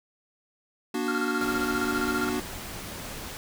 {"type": "chord", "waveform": "square", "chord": "Bb augmented", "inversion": "none", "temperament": "equal with one note detuned", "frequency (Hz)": [238.9, 293.7, 370], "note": ["Bb3", "D4", "F#4"], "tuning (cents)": [43, 0, 0], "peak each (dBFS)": -32, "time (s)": [0.94, 2.4], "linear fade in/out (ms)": 5}
{"type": "tone with tremolo", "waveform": "triangle", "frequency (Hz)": 1392, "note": "F6", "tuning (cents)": -6, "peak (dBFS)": -25, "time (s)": [1.08, 2.29], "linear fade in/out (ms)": 2, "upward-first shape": "square", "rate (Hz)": 15, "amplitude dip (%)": 75}
{"type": "noise", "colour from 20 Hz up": "pink", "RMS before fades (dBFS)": -38, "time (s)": [1.41, 3.37], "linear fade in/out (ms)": 0}
{"effects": []}